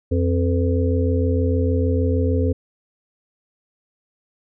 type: harmonic tone with a mistuned harmonic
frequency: 87.31 Hz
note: F2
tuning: in tune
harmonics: 1 / 3 / 5 / 6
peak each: -18 / -23 / -25 / -26 dBFS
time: 0.11-2.53 s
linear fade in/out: 10 ms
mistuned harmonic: 6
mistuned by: -70 cents
effects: none